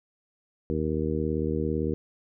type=harmonic tone; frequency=77.78 Hz; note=D#2; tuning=in tune; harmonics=1 / 2 / 3 / 4 / 5 / 6; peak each=-32 / -32 / -32 / -32 / -32 / -32 dBFS; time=0.7-1.94 s; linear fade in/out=0 ms; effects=none